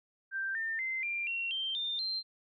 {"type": "tone with pitch steps", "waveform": "sine", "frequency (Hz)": [1571, 1804.6, 2073, 2381, 2735, 3142, 3609, 4146], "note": ["G6", "A6", "C7", "D7", "F7", "G7", "A7", "C8"], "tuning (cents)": [3, 43, -17, 23, -37, 3, 43, -17], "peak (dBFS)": -32, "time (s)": [0.31, 2.23], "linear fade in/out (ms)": 50, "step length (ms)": 240, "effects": []}